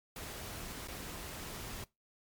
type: noise with dropouts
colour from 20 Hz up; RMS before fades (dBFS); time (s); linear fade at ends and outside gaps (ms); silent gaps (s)
pink; -44; 0.16-1.84; 2; 0.874-0.883
effects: noise-tail reverb RT60 0.2 s tail -21 dB re dry + MP3 96 kbps